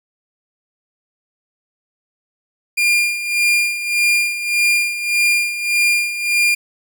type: tone with tremolo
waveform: 40% pulse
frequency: 2406 Hz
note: D7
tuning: 41 cents sharp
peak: -11 dBFS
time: 2.77-6.55 s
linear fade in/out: 10 ms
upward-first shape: sine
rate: 1.7 Hz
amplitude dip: 70%
effects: none